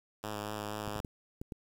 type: tone with vibrato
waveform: 5% pulse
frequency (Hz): 105.1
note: G#2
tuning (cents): +21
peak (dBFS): -26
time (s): 0.23-1.01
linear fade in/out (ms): 10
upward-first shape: sine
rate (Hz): 4.2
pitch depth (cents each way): 23
type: clicks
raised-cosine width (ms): 3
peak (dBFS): -27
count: 6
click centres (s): 0.878 / 0.961 / 1.002 / 1.048 / 1.415 / 1.522
effects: 9-bit

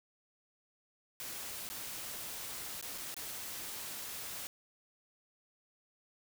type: noise with dropouts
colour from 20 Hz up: white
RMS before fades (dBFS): -43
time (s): 1.2-4.47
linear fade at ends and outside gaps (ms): 0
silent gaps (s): 1.69-1.7 / 2.812-2.826 / 2.978-2.982 / 3.143-3.166
effects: none

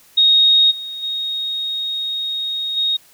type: tone with level steps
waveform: sine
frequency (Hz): 3737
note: A#7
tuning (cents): +4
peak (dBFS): -9 / -26 / -20 / -15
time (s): 0.17-2.97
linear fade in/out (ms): 10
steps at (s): 0.7 / 1.02 / 2.76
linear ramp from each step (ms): 20
effects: white hiss -50 dBFS RMS until 3.13 s

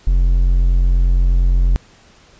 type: tone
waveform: triangle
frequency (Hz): 44.27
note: F1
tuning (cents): +24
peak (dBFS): -8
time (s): 0.07-1.76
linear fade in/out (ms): 0
effects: pink hiss -48 dBFS RMS until 2.39 s + resampled to 16000 Hz

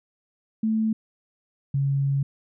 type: tone pair in turn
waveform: sine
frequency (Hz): 220 / 138.59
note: A3 / C#3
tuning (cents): 0 / 0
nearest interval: minor sixth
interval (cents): 800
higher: first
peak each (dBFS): -20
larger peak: neither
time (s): 0.63-0.93 / 1.74-2.23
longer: second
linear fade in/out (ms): 5
effects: none

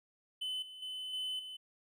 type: tone with level steps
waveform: triangle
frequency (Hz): 3028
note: F#7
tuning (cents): +39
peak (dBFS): -34 / -46 / -38 / -34 / -42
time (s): 0.41-1.57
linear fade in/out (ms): 10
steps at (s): 0.62 / 0.82 / 1.13 / 1.39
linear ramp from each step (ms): 5
effects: none

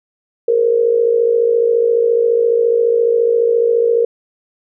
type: tone with amplitude modulation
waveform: sine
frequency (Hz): 466.2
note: A#4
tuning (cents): 0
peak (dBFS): -7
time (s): 0.48-4.05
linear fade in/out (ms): 5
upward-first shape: sine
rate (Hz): 54.5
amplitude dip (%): 70
effects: none

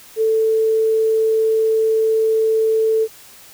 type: tone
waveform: sine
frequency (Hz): 442.3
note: A4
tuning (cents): +9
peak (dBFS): -13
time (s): 0.16-3.08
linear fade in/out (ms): 50
effects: white hiss -43 dBFS RMS until 3.53 s

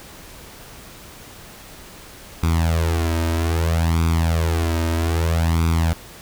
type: tone with flanger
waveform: sawtooth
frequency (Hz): 82.41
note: E2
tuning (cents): 0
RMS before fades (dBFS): -19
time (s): 2.43-5.93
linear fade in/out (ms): 0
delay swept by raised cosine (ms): 0.83 to 3.23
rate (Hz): 0.62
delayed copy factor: +0.8
effects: pink hiss -41 dBFS RMS until 6.21 s

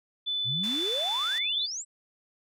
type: tone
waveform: sine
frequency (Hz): 3499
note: A7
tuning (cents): -10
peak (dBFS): -27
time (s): 0.26-1.67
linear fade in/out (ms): 20
type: exponential sweep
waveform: sine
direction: up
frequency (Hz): 110 to 8070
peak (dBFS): -32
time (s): 0.44-1.85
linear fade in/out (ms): 50
type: band-pass noise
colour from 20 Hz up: white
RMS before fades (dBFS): -43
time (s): 0.63-1.39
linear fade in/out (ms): 10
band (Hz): 660 to 5700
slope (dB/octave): 12
effects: none

